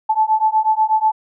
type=beating tone pair; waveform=sine; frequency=867 / 875.2 Hz; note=A5 / A5; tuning=-26 / -9 cents; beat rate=8.2 Hz; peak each=-16 dBFS; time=0.09-1.12 s; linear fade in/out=10 ms; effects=none